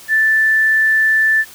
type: tone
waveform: sine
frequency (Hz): 1761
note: A6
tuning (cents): +1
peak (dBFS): -10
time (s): 0.08-1.45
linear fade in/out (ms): 50
effects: white hiss -39 dBFS RMS until 1.54 s